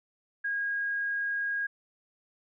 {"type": "tone", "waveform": "sine", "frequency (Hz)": 1635, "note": "G#6", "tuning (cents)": -28, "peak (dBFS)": -28, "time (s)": [0.44, 1.67], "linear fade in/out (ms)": 10, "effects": []}